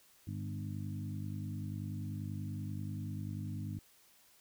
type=harmonic tone with a mistuned harmonic; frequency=50.3 Hz; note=G1; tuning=45 cents sharp; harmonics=2 / 3 / 4 / 5 / 6; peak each=-40 / -44 / -46 / -48 / -50 dBFS; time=0.27-3.79 s; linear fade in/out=5 ms; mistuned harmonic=4; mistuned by=+17 cents; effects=white hiss -65 dBFS RMS until 4.4 s